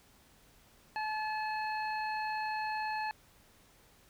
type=harmonic tone with a mistuned harmonic; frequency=862 Hz; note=A5; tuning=36 cents flat; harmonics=1 / 2 / 3 / 5; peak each=-34 / -40 / -44 / -48 dBFS; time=0.96-3.11 s; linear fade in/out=0 ms; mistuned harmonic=5; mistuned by=-17 cents; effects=pink hiss -63 dBFS RMS until 4.09 s